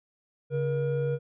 triangle tone pair together, 140 / 476.2 Hz, C#3 / A#4, +18 / +37 cents, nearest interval octave + major sixth, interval 2119 cents, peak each -26 dBFS, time 0.5-1.19 s, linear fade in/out 50 ms, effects resampled to 8000 Hz

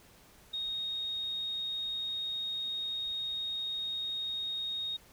sine tone, 3729 Hz, A#7, in tune, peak -33 dBFS, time 0.53-4.97 s, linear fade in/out 10 ms, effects pink hiss -59 dBFS RMS until 5.12 s

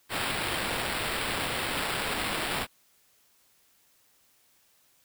violet noise with sample-and-hold, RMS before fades -31 dBFS, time 0.09-2.67 s, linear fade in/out 50 ms, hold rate 6300 Hz, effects white hiss -65 dBFS RMS until 5.04 s

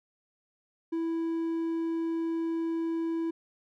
triangle tone, 329.6 Hz, E4, in tune, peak -26 dBFS, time 0.92-3.31 s, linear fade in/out 10 ms, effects none

